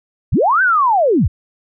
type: linear two-way sweep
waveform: sine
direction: up then down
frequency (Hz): 43.65 to 1574 to 43.65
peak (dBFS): -10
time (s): 0.32-1.28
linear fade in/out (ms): 10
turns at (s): 0.62
effects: none

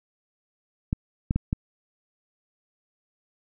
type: clicks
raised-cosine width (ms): 5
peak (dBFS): -11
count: 4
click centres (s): 0.929 / 1.309 / 1.36 / 1.529
effects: none

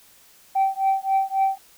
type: tone with tremolo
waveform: sine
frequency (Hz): 775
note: G5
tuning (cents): -20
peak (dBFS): -13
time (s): 0.55-1.58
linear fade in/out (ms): 10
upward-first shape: triangle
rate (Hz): 3.7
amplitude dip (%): 100
effects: tanh soft clip ceiling -14 dBFS + white hiss -53 dBFS RMS until 1.77 s

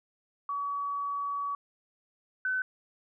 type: tone pair in turn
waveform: sine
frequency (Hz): 1135 / 1515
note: C#6 / F#6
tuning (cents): +41 / +40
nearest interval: perfect fourth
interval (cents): 499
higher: second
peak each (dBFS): -30 / -27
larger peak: second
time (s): 0.49-1.55 / 2.45-2.62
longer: first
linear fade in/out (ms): 2
effects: none

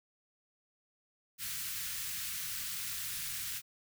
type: band-stop noise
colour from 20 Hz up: white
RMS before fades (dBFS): -39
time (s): 1.38-3.62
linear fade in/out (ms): 50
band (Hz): 180 to 1400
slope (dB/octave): 24
effects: none

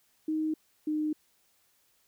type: tone pair in turn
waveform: sine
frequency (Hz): 312.4 / 305.8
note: D#4 / D#4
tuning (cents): +7 / -30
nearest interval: unison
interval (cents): 37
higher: first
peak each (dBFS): -27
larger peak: neither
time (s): 0.28-0.54 / 0.87-1.13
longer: neither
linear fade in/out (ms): 5
effects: white hiss -69 dBFS RMS until 2.07 s

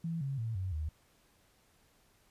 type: tone with pitch steps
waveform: sine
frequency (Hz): 165.7 / 136.94 / 113.18 / 93.53 / 77.3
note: E3 / C#3 / A2 / F#2 / D#2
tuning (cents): +9 / -21 / +49 / +19 / -11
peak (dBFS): -33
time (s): 0.04-0.89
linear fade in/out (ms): 5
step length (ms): 170
effects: pink hiss -68 dBFS RMS until 2.3 s + resampled to 32000 Hz

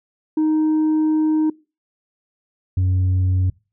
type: tone pair in turn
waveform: sine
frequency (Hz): 311.1 / 92.49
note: D#4 / F#2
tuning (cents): 0 / 0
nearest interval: octave + major sixth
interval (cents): 2100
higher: first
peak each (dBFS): -12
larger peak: neither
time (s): 0.37-1.5 / 2.77-3.5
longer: first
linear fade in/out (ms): 5
effects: noise-tail reverb RT60 0.3 s tail -24 dB re dry + tanh soft clip ceiling -14 dBFS

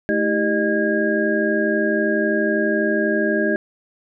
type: tone cluster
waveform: sine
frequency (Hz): 217.9 / 321.6 / 393.8 / 610 / 1635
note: A3 / E4 / G4 / D#5 / G#6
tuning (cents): -17 / -43 / +8 / -34 / -28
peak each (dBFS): -23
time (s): 0.09-3.56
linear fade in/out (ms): 0
effects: none

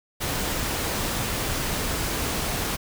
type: noise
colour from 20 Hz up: pink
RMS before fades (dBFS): -27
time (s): 0.2-2.77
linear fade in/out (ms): 20
effects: none

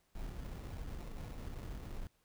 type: noise with sample-and-hold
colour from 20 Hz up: brown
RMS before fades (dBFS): -44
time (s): 0.15-2.07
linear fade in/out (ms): 2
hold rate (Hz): 1575
effects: pink hiss -75 dBFS RMS until 2.24 s

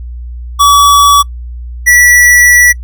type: tone pair in turn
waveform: square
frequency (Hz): 1141 / 1951.1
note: C#6 / B6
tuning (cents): +50 / -22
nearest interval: major sixth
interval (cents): 928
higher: second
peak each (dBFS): -3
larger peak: neither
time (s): 0.59-1.23 / 1.86-2.73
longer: second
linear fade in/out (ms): 20
effects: noise-tail reverb RT60 0.1 s tail -26 dB re dry + added 60 Hz sine -20 dBFS peak until 2.83 s

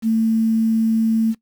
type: tone with quantisation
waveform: sine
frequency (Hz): 223.7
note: A3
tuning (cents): +29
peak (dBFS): -14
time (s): 0.02-1.35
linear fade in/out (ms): 50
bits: 7
effects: noise-tail reverb RT60 0.1 s tail -20 dB re dry

